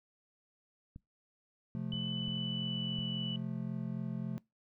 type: clicks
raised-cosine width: 5 ms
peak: -35 dBFS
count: 4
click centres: 0.961 / 1.937 / 2.282 / 2.99 s
type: chord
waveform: triangle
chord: F major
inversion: second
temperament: just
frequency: 130.96 / 174.61 / 218.3 Hz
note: C3 / F3 / A3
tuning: +2 / 0 / -13 cents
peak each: -38 dBFS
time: 1.75-4.38 s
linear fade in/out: 0 ms
type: tone with pitch glide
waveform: sine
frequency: 2999 to 2966 Hz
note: F#7 to F#7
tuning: +23 to +4 cents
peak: -38 dBFS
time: 1.92-3.36 s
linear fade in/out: 2 ms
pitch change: -19 cents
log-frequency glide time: 2.06-3.1 s
effects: noise-tail reverb RT60 0.2 s tail -23 dB re dry